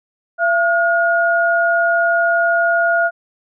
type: tone pair together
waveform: sine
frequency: 678 / 1433.6 Hz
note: E5 / F6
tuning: +49 / +45 cents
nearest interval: octave + minor second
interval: 1296 cents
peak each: -15 dBFS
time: 0.38-3.11 s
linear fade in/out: 50 ms
effects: none